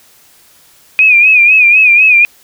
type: tone with vibrato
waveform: sine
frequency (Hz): 2476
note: D#7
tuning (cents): -9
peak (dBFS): -3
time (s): 0.99-2.25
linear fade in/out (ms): 0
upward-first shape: sine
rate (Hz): 4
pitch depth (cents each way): 80
effects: white hiss -45 dBFS RMS until 2.43 s